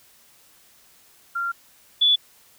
sine tone pair in turn, 1384 / 3445 Hz, F6 / A7, -16 / -37 cents, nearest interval octave + major third, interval 1579 cents, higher second, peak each -23 / -14 dBFS, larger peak second, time 1.35-1.52 / 2.01-2.16 s, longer first, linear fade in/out 10 ms, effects white hiss -55 dBFS RMS until 2.58 s

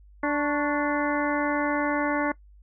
harmonic tone with a mistuned harmonic, 292.8 Hz, D4, 5 cents flat, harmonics 1 / 2 / 3 / 4 / 5 / 6 / 7, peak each -26 / -29 / -31 / -32 / -33 / -34 / -34 dBFS, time 0.23-2.32 s, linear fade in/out 5 ms, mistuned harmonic 4, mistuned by -83 cents, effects noise-tail reverb RT60 0.1 s tail -20 dB re dry + added 50 Hz sine -49 dBFS peak until 2.62 s

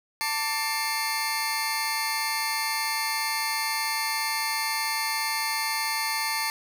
25% pulse tone cluster, 891 / 1164 / 2128 / 4631 Hz, A5 / D6 / C7 / D8, +22 / -16 / +29 / -25 cents, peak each -26 / -31 / -27 / -28 dBFS, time 0.21-6.5 s, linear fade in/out 0 ms, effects none

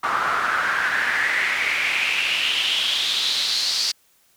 pink noise with band-pass filter sweep, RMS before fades -22 dBFS, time 0.03-3.92 s, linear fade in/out 10 ms, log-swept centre 1200 to 4800 Hz, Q 5, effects white hiss -60 dBFS RMS until 4.36 s

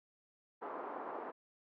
white band-pass noise, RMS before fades -44 dBFS, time 0.61-1.32 s, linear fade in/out 20 ms, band 290 to 1100 Hz, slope 24 dB/octave, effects none

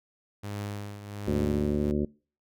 sawtooth tone with tremolo, 102.4 Hz, G#2, 24 cents flat, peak -28 dBFS, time 0.43-1.92 s, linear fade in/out 10 ms, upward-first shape triangle, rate 1.3 Hz, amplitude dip 70%
harmonic tone, 73.42 Hz, D2, in tune, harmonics 1 / 2 / 3 / 4 / 5 / 6 / 7 / 8, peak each -33 / -34 / -29 / -33 / -30 / -42 / -41 / -42 dBFS, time 1.27-2.05 s, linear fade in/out 5 ms
effects noise-tail reverb RT60 0.4 s tail -25 dB re dry

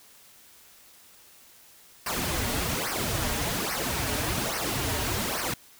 pink noise with flanger, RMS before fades -29 dBFS, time 2.06-5.54 s, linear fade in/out 5 ms, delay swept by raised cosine 0.27 to 5.97 ms, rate 1.2 Hz, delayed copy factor -0.8, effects white hiss -54 dBFS RMS until 5.79 s

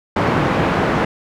pink band-pass noise, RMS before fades -17 dBFS, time 0.16-1.05 s, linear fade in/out 5 ms, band 120 to 1600 Hz, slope 12 dB/octave, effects none

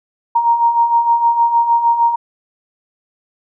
sine beating tone pair, 930 / 936.5 Hz, A#5 / A#5, -4 / +8 cents, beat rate 6.5 Hz, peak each -18 / -11 dBFS, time 0.35-2.16 s, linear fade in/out 10 ms, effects none

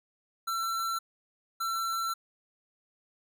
square tone bursts at uneven times, 1347 Hz, E6, 37 cents sharp, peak -30 dBFS, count 2, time 0.47-0.99 / 1.6-2.14 s, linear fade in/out 10 ms, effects none

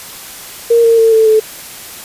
sine tone with pitch steps, 466.2 / 458.2 / 450.3 / 442.6 / 435 Hz, A#4 / A#4 / A4 / A4 / A4, 0 / -30 / +40 / +10 / -20 cents, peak -5 dBFS, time 0.7-1.4 s, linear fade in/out 10 ms, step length 140 ms, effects white hiss -30 dBFS RMS until 2.04 s + resampled to 32000 Hz

